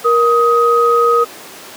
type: tone pair together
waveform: sine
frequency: 470.8 / 1256.9 Hz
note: A#4 / D#6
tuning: +17 / +17 cents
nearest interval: octave + perfect fourth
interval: 1700 cents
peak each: -11 dBFS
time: 0.04-1.25 s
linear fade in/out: 20 ms
effects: pink hiss -33 dBFS RMS until 1.76 s + high-pass 300 Hz 12 dB/octave